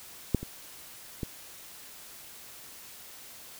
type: clicks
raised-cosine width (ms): 3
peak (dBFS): -10 / -24 / -19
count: 3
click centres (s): 0.347 / 0.43 / 1.232
effects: white hiss -48 dBFS RMS until 3.59 s